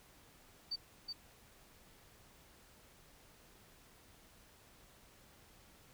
sine tone with echo, 4598 Hz, D8, 37 cents flat, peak -36 dBFS, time 0.71-0.76 s, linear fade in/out 10 ms, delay 370 ms, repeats 1, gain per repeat -4 dB, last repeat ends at 1.13 s, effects pink hiss -63 dBFS RMS until 5.93 s

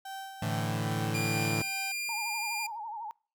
35% pulse tone with tremolo, 776 Hz, G5, 18 cents flat, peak -36 dBFS, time 0.05-1.92 s, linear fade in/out 5 ms, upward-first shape sine, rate 2.4 Hz, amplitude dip 50%
sawtooth chord, A suspended fourth, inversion none, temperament equal, 110 / 146.83 / 164.81 Hz, A2 / D3 / E3, 0 / 0 / 0 cents, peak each -28 / -32 / -31 dBFS, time 0.42-1.62 s, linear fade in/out 5 ms
sawtooth tone, 2400 Hz, D7, 37 cents sharp, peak -29 dBFS, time 1.14-2.67 s, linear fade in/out 10 ms
sine tone with vibrato, 880 Hz, A5, in tune, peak -36 dBFS, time 2.09-3.11 s, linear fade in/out 0 ms, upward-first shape sine, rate 12 Hz, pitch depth 110 cents each way
effects noise-tail reverb RT60 0.4 s tail -26 dB re dry

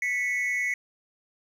triangle tone pair together, 1975.5 / 2206 Hz, B6 / C#7, 0 / -9 cents, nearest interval major second, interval 191 cents, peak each -26 dBFS, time 0.02-0.74 s, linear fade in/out 2 ms, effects none

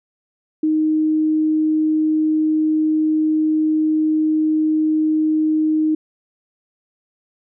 sine tone, 311.1 Hz, D#4, in tune, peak -14 dBFS, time 0.63-5.95 s, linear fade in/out 5 ms, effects none

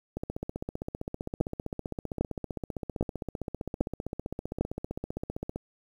two click trains, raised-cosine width 2 ms, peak -12 / -20 dBFS, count 5 / 84, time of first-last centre 1.41-4.61 / 0.17-5.56 s, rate 1.25 / 15.4 Hz, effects 9-bit

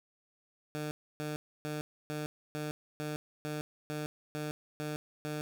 15% pulse tone bursts, 151 Hz, D3, 48 cents sharp, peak -29 dBFS, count 11, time 0.75-5.41 s, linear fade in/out 0 ms, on 160 ms, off 290 ms, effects none

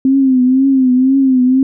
sine tone with vibrato, 261.6 Hz, C4, in tune, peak -7 dBFS, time 0.05-1.63 s, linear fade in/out 2 ms, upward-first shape triangle, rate 2 Hz, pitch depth 86 cents each way, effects none

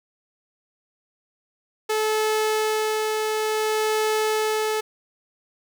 sawtooth tone with tremolo, 432.8 Hz, A4, 29 cents flat, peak -16 dBFS, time 1.89-4.81 s, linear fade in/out 10 ms, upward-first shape sine, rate 0.57 Hz, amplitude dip 25%, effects none

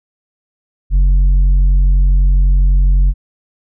triangle tone with tanh clipping, 46 Hz, F#1, 9 cents flat, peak -8 dBFS, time 0.9-3.14 s, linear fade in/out 50 ms, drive 9 dB, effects none

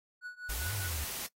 triangle tone with tremolo, 1472 Hz, F#6, 9 cents flat, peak -36 dBFS, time 0.21-0.91 s, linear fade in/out 50 ms, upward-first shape triangle, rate 5 Hz, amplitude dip 95%
white noise, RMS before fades -39 dBFS, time 0.49-1.27 s, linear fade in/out 10 ms
sine exponential two-way sweep, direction up then down, 46.25 to 106.1 to 69.9 Hz, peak -36 dBFS, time 0.49-1.04 s, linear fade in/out 0 ms, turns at 0.73 s
effects noise-tail reverb RT60 0.1 s tail -21 dB re dry + AAC 48 kbps

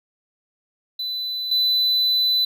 triangle tone pair in turn, 4000 / 4000 Hz, B7 / B7, +21 / +21 cents, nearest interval unison, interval 0 cents, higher neither, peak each -23 / -15 dBFS, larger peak second, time 0.99-1.51 / 1.51-2.45 s, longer second, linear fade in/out 5 ms, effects none

